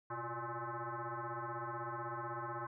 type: tone with frequency modulation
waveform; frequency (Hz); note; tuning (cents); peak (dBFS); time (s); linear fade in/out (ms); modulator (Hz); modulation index
sine; 110; A2; 0; -39; 0.1-2.67; 5; 236; 5.7
effects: none